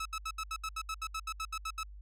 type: tone bursts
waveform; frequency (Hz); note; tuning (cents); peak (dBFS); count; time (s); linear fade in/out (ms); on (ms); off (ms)
sawtooth; 1298; E6; -27; -31; 15; 0-1.833; 5; 55; 72
effects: added 50 Hz sine -46 dBFS peak until 2.01 s + low-pass 11000 Hz 12 dB/octave